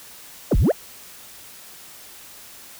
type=exponential two-way sweep; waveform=sine; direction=down then up; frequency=768 to 34.65 to 768 Hz; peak=-11 dBFS; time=0.51-0.72 s; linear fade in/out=10 ms; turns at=0.57 s; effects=tanh soft clip ceiling -13 dBFS + white hiss -43 dBFS RMS until 2.79 s